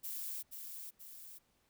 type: noise with echo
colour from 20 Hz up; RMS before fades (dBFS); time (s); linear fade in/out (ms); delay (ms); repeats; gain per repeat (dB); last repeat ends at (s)
violet; -42; 0.03-0.43; 20; 480; 2; -5; 1.39
effects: pink hiss -75 dBFS RMS until 1.69 s